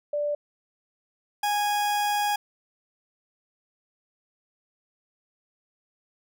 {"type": "tone pair in turn", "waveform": ["sine", "40% pulse"], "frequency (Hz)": [587.3, 826.7], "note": ["D5", "G#5"], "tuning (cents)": [0, -8], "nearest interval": "tritone", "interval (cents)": 592, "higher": "second", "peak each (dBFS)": [-24, -22], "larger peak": "second", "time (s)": [[0.13, 0.35], [1.43, 2.36]], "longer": "second", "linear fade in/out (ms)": 5, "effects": []}